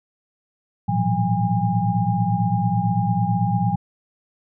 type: tone cluster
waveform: sine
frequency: 110 / 119 / 169.6 / 185.3 / 812 Hz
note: A2 / A#2 / E3 / F#3 / G#5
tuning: 0 / +36 / +50 / +3 / -39 cents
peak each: -24 dBFS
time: 0.88-3.76 s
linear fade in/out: 10 ms
effects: none